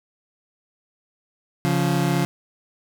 30% pulse tone pair together, 139.7 / 174.49 Hz, C#3 / F3, +14 / -1 cents, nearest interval major third, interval 385 cents, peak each -19 dBFS, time 1.65-2.25 s, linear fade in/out 0 ms, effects none

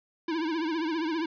square tone with vibrato, 322.4 Hz, E4, 38 cents flat, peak -28 dBFS, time 0.28-1.26 s, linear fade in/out 5 ms, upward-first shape triangle, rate 15 Hz, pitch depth 120 cents each way, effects resampled to 11025 Hz + 9-bit

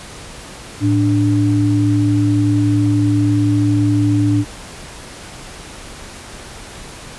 sine tone pair together, 109.75 / 293.7 Hz, A2 / D4, -4 / 0 cents, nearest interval octave + perfect fourth, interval 1704 cents, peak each -14 dBFS, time 0.8-4.45 s, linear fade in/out 50 ms, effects pink hiss -34 dBFS RMS until 7.18 s + resampled to 24000 Hz

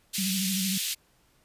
pink high-pass noise, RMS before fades -30 dBFS, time 0.13-0.95 s, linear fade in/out 20 ms, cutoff 2700 Hz, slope 24 dB/octave
sine tone with vibrato, 190 Hz, F#3, 46 cents sharp, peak -28 dBFS, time 0.18-0.78 s, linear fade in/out 5 ms, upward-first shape sine, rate 13 Hz, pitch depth 55 cents each way
effects pink hiss -65 dBFS RMS until 1.44 s + resampled to 32000 Hz

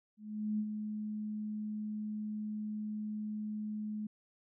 sine tone with ADSR envelope, 212.6 Hz, G#3, 41 cents sharp, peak -30 dBFS, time 0.17-4.07 s, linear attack 420 ms, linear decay 60 ms, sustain -6 dB, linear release 6 ms, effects none

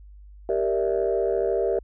sine chord, E half-diminished seventh, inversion first, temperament equal, 392 / 466.2 / 587.3 / 659.3 Hz, G4 / Bb4 / D5 / E5, 0 / 0 / 0 / 0 cents, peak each -24 / -25 / -28 / -27 dBFS, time 0.49-1.79 s, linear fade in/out 2 ms, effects tanh soft clip ceiling -13 dBFS + added 50 Hz sine -43 dBFS peak until 1.83 s

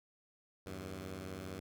10% pulse beating tone pair, 79.6 / 94.6 Hz, D#2 / F#2, +40 / +39 cents, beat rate 15 Hz, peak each -40 / -36 dBFS, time 0.66-1.6 s, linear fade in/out 5 ms, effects none

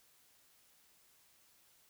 silence, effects white hiss -68 dBFS RMS until 1.89 s

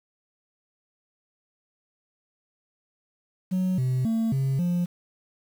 sine tone with pitch steps, 185 / 128.4 / 225.2 / 134.8 / 175.9 Hz, F#3 / C3 / A3 / C#3 / F3, 0 / -32 / +40 / -48 / +13 cents, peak -19 dBFS, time 3.51-4.86 s, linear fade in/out 20 ms, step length 270 ms, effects tanh soft clip ceiling -21 dBFS + 8-bit

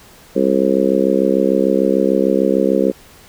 harmonic tone, 66.7 Hz, C2, 34 cents sharp, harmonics 3 / 4 / 5 / 6 / 7 / 8, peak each -19 / -19 / -19 / -19 / -19 / -19 dBFS, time 0.35-2.92 s, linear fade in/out 20 ms, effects pink hiss -44 dBFS RMS until 3.28 s

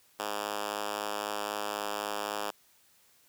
5% pulse tone with high-pass filter, 103.83 Hz, G#2, in tune, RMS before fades -35 dBFS, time 0.19-2.51 s, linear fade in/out 10 ms, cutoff 410 Hz, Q 0.64, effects white hiss -64 dBFS RMS until 3.28 s + high-pass 60 Hz 12 dB/octave

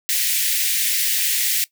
white high-pass noise, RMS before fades -20 dBFS, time 0.09-1.64 s, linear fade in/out 0 ms, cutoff 1800 Hz, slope 48 dB/octave, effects noise-tail reverb RT60 0.1 s tail -19 dB re dry

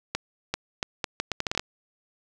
accelerating click train, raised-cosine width 0.2 ms, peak -9 dBFS, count 12, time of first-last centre 0.15-1.595 s, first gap 390 ms, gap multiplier 0.74, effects none

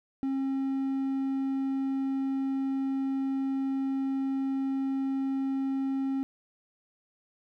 triangle tone, 269.4 Hz, C#4, 49 cents flat, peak -25 dBFS, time 0.23-6.23 s, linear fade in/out 0 ms, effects none

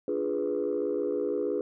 sine chord, D diminished seventh, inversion none, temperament equal, 293.7 / 349.2 / 415.3 / 493.9 Hz, D4 / F4 / Ab4 / Cb5, 0 / 0 / 0 / 0 cents, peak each -33 / -33 / -29 / -31 dBFS, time 0.08-1.61 s, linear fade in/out 2 ms, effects tanh soft clip ceiling -20 dBFS

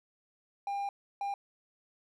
triangle tone bursts at uneven times, 801 Hz, G5, 37 cents sharp, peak -30 dBFS, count 2, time 0.67-0.89 / 1.21-1.34 s, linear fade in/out 2 ms, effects none

